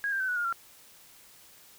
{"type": "tone with pitch steps", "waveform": "sine", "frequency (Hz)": [1643, 1584.3, 1527.7, 1473.1, 1420.4, 1369.7], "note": ["G#6", "G6", "G6", "F#6", "F6", "F6"], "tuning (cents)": [-19, 18, -45, -8, 29, -34], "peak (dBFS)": -27, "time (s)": [0.04, 0.526], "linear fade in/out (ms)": 0, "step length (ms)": 81, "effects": ["white hiss -55 dBFS RMS until 1.78 s"]}